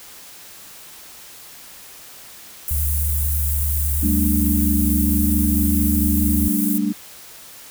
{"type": "high-pass noise", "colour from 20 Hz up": "white", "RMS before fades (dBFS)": -25, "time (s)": [2.68, 6.78], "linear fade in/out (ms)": 0, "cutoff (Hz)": 9500, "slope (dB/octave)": 24}
{"type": "tone with vibrato", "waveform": "sine", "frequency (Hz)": 73.42, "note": "D2", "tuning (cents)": 0, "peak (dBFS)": -19, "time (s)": [2.71, 6.48], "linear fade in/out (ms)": 0, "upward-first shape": "square", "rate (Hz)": 0.72, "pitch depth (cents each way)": 9}
{"type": "chord", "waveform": "sine", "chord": "G suspended second", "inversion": "none", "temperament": "just", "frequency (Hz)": [196, 220.5, 294], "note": ["G3", "A3", "D4"], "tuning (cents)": [0, 4, 2], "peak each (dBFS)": -22, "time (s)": [4.02, 6.93], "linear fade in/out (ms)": 20}
{"effects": ["white hiss -41 dBFS RMS until 7.7 s"]}